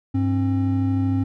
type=tone pair together; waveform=triangle; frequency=100.2 / 267.5 Hz; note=G2 / C4; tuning=+38 / +38 cents; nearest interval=octave + perfect fourth; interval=1700 cents; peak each=-19 dBFS; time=0.14-1.24 s; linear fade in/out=10 ms; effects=none